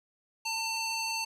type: tone with band-pass filter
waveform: square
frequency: 897 Hz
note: A5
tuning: 33 cents sharp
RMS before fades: -33 dBFS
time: 0.45-1.25 s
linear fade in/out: 10 ms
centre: 4600 Hz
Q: 0.99
effects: none